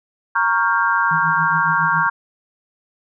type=chord; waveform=sine; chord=G half-diminished seventh; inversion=first; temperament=equal with one note detuned; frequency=932.3 / 1108.7 / 1396.9 / 1586.2 Hz; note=Bb5 / Db6 / F6 / G6; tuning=0 / 0 / 0 / +20 cents; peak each=-20 dBFS; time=0.35-2.1 s; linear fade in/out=10 ms
type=tone with tremolo; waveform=sine; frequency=161.1 Hz; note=E3; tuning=39 cents flat; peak=-22 dBFS; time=1.11-2.07 s; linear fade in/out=2 ms; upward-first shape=triangle; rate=7.2 Hz; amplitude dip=100%
effects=none